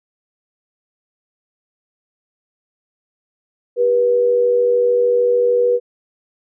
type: tone pair together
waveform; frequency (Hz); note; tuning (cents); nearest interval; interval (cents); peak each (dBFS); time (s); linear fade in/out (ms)
sine; 392 / 485.3; G4 / B4; 0 / -30; major third; 370; -22 / -12; 3.76-5.8; 50
effects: none